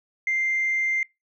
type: tone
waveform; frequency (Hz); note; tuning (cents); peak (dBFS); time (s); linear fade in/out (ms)
sine; 2093; C7; 0; -20; 0.27-1.03; 2
effects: noise-tail reverb RT60 0.2 s tail -23 dB re dry + tanh soft clip ceiling -17 dBFS